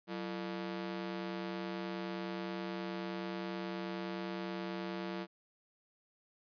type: ring-modulated tone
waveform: sawtooth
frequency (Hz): 263.1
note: C4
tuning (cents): +10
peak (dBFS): -31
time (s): 0.07-5.27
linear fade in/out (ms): 50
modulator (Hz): 76.8
effects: resampled to 11025 Hz